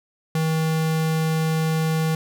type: tone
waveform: square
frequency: 159.5 Hz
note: D#3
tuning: 43 cents sharp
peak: -20 dBFS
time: 0.35-2.15 s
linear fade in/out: 2 ms
effects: none